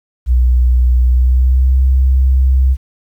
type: tone with pitch glide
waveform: sine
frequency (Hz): 61.74 to 65.34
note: B1 to C2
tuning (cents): 0 to -2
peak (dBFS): -7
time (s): 0.26-2.77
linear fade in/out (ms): 50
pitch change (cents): +98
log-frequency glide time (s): 1.03-1.81
effects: 8-bit